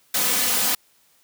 white noise with comb filter, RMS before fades -21 dBFS, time 0.14-0.75 s, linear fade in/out 5 ms, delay 4 ms, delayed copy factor +0.8, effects white hiss -60 dBFS RMS until 1.23 s + high-pass 80 Hz 12 dB/octave

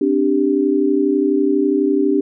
sine chord, C suspended second, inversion none, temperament equal, 261.6 / 293.7 / 392 Hz, C4 / D4 / G4, 0 / 0 / 0 cents, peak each -20 / -16 / -17 dBFS, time 0.01-2.21 s, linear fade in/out 5 ms, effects none

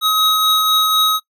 square tone pair together, 1269 / 3803 Hz, D#6 / A#7, +34 / +34 cents, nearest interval octave + perfect fifth, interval 1900 cents, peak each -16 dBFS, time 0.01-1.2 s, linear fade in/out 50 ms, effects noise-tail reverb RT60 0.1 s tail -21 dB re dry

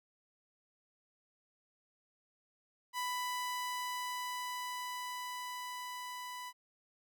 sawtooth tone with level ramp, 993 Hz, B5, 9 cents sharp, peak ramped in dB -31 to -39 dBFS, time 2.93-6.53 s, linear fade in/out 50 ms, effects none

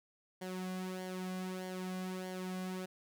sawtooth tone with flanger, 185 Hz, F#3, in tune, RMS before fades -41 dBFS, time 0.41-2.86 s, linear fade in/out 10 ms, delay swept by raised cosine 0.78 to 2.28 ms, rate 1.6 Hz, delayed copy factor -0.65, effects none

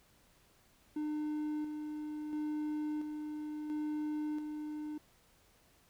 triangle tone with tremolo, 302.3 Hz, D#4, 50 cents flat, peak -32 dBFS, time 0.96-4.98 s, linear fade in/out 5 ms, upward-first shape square, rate 0.73 Hz, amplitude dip 40%, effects pink hiss -67 dBFS RMS until 5.89 s

